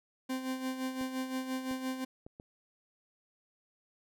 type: tone with tremolo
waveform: 40% pulse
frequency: 260 Hz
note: C4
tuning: 11 cents flat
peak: -31 dBFS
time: 0.29-2.05 s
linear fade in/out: 10 ms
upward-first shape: sine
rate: 5.8 Hz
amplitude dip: 60%
type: clicks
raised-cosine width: 2 ms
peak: -34 dBFS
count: 4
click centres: 1.012 / 1.712 / 2.265 / 2.399 s
effects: none